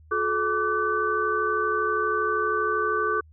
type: tone cluster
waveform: sine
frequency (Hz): 358.1 / 430.7 / 1163 / 1509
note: F4 / A4 / D6 / F#6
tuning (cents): +43 / -37 / -17 / +34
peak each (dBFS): -32 / -27 / -25 / -28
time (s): 0.11-3.21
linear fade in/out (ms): 10
effects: added 78 Hz sine -49 dBFS peak until 3.32 s